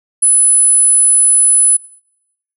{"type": "tone", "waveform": "sine", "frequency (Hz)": 10050, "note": "D#9", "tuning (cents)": 16, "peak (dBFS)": -5, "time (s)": [0.22, 1.77], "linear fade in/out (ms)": 10, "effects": ["noise-tail reverb RT60 0.8 s tail -23 dB re dry", "tanh soft clip ceiling -2 dBFS"]}